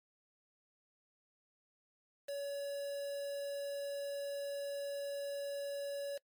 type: tone with quantisation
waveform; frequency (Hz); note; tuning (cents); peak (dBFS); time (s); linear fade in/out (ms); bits
triangle; 565; C#5; +33; -36; 2.28-6.18; 10; 8
effects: noise-tail reverb RT60 0.1 s tail -23 dB re dry + MP3 96 kbps